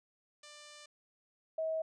5% pulse / sine tone pair in turn, 593 / 640.2 Hz, D5 / D#5, +17 / +49 cents, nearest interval minor second, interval 132 cents, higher second, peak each -40 / -32 dBFS, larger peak second, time 0.43-0.86 / 1.58-1.82 s, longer first, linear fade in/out 5 ms, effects resampled to 22050 Hz

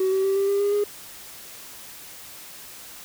triangle tone with pitch steps, 377.6 / 383.1 / 388.7 / 394.3 / 400.1 / 405.9 / 411.8 Hz, F#4 / G4 / G4 / G4 / G4 / G#4 / G#4, +35 / -40 / -15 / +10 / +35 / -40 / -15 cents, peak -16 dBFS, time 0-0.84 s, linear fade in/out 5 ms, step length 120 ms, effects tanh soft clip ceiling -15 dBFS + white hiss -42 dBFS RMS until 3.04 s

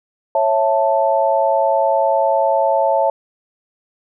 sine chord, A major, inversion first, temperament just, 550 / 660 / 880 Hz, C#5 / E5 / A5, -14 / +2 / 0 cents, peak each -17 dBFS, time 0.35-3.1 s, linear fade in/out 2 ms, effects none

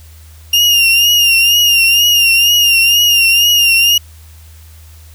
35% pulse tone with vibrato, 2811 Hz, F7, 11 cents sharp, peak -5 dBFS, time 0.53-3.98 s, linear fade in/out 5 ms, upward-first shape triangle, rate 2.1 Hz, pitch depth 63 cents each way, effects added 79 Hz sine -35 dBFS peak until 5.14 s + white hiss -45 dBFS RMS until 5.14 s

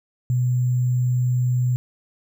sine tone with sample-and-hold, 124.9 Hz, B2, 20 cents sharp, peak -17 dBFS, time 0.3-1.76 s, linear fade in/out 0 ms, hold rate 7350 Hz, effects none

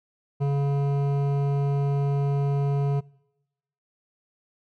sine tone with hard clipping, 140.8 Hz, C#3, 27 cents sharp, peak -23 dBFS, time 0.4-3.01 s, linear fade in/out 20 ms, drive 12 dB, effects noise-tail reverb RT60 0.9 s tail -24 dB re dry

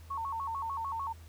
sine tone with vibrato, 1000 Hz, B5, 21 cents sharp, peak -33 dBFS, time 0.1-1.13 s, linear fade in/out 10 ms, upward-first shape square, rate 6.7 Hz, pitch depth 170 cents each way, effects added 81 Hz sine -48 dBFS peak until 1.28 s + pink hiss -60 dBFS RMS until 1.28 s

